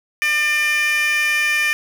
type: tone with high-pass filter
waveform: 15% pulse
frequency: 599 Hz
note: D5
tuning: 34 cents sharp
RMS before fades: -18 dBFS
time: 0.22-1.73 s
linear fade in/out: 0 ms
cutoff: 2100 Hz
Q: 6.3
effects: none